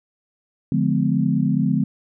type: chord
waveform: sine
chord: D diminished seventh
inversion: none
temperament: just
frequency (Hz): 146.83 / 176.2 / 211.4 / 253.7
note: D3 / F3 / Ab3 / Cb4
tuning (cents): 0 / +16 / +31 / +47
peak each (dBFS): -22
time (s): 0.72-1.84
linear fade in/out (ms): 2
effects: none